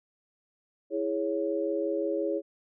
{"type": "chord", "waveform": "sine", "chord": "C# minor", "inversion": "first", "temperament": "equal", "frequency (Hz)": [329.6, 415.3, 554.4], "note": ["E4", "G#4", "C#5"], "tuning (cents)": [0, 0, 0], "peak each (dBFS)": -31, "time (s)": [0.9, 2.42], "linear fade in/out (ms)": 50, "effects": []}